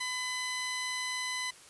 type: tone pair together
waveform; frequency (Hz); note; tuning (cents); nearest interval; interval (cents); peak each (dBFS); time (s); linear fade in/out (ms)
15% pulse; 1007 / 2014; B5 / B6; +33 / +33; octave; 1200; -30 / -32; 0-1.51; 10
effects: white hiss -54 dBFS RMS until 1.69 s + resampled to 24000 Hz